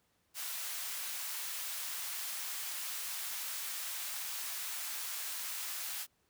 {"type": "high-pass noise", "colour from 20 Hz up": "white", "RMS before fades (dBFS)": -40, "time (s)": [0.34, 6.07], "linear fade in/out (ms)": 50, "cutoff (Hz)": 970, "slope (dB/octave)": 12, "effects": ["pink hiss -75 dBFS RMS until 6.29 s", "high-pass 60 Hz 12 dB/octave"]}